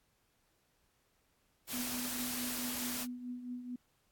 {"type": "noise", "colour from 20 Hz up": "white", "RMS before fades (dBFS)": -39, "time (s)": [1.67, 3.07], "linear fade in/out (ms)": 50}
{"type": "tone with tremolo", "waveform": "sine", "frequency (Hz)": 246.9, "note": "B3", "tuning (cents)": 0, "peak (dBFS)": -37, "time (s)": [1.73, 3.76], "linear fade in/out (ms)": 5, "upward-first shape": "triangle", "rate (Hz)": 4.6, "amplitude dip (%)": 65}
{"effects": ["pink hiss -75 dBFS RMS until 4.11 s", "AAC 64 kbps"]}